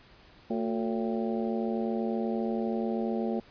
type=harmonic tone with a mistuned harmonic; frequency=112.5 Hz; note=A2; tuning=39 cents sharp; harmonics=2 / 3 / 4 / 5 / 6 / 7; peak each=-30 / -34 / -36 / -38 / -40 / -41 dBFS; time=0.5-3.4 s; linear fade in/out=5 ms; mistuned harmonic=3; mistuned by=+120 cents; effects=pink hiss -56 dBFS RMS until 3.5 s + resampled to 11025 Hz